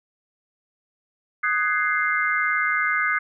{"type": "chord", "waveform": "sine", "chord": "Ab dominant seventh", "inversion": "second", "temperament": "equal with one note detuned", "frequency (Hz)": [1244.5, 1502.4, 1661.2, 2093], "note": ["Eb6", "Gb6", "Ab6", "C7"], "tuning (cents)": [0, 26, 0, 0], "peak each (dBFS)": [-25, -25, -27, -24], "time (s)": [1.43, 3.19], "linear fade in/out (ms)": 10, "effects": []}